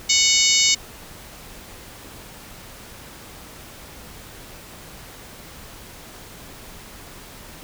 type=harmonic tone; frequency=740 Hz; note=F#5; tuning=in tune; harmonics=3 / 4 / 5 / 6 / 7 / 8 / 9 / 10; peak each=-23 / -23 / -23 / -23 / -23 / -23 / -23 / -23 dBFS; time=0.09-0.75 s; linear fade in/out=10 ms; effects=pink hiss -41 dBFS RMS until 7.63 s